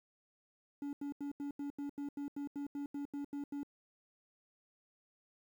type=tone bursts; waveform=triangle; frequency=284.9 Hz; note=C#4; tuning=48 cents sharp; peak=-36 dBFS; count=15; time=0.82-3.632 s; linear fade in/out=2 ms; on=110 ms; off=83 ms; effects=11-bit